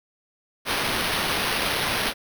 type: noise with sample-and-hold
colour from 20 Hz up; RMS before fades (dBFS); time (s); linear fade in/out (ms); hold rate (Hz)
white; -25; 0.65-2.14; 50; 7350
effects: none